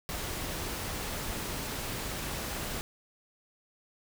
pink noise, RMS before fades -36 dBFS, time 0.09-2.81 s, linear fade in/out 0 ms, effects none

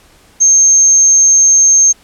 sine tone, 6390 Hz, G8, 32 cents sharp, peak -4 dBFS, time 0.4-1.93 s, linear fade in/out 20 ms, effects pink hiss -46 dBFS RMS until 2.03 s + low-pass 12000 Hz 12 dB/octave

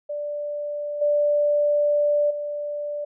sine tone with level steps, 587.3 Hz, D5, in tune, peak -26 / -17 / -26 dBFS, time 0.09-3.05 s, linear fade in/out 10 ms, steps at 1.01 / 2.3 s, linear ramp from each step 10 ms, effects none

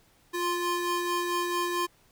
35% pulse ring-modulated tone, 698.5 Hz, F5, in tune, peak -22 dBFS, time 0.33-1.87 s, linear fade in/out 20 ms, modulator 347 Hz, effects pink hiss -63 dBFS RMS until 2.11 s

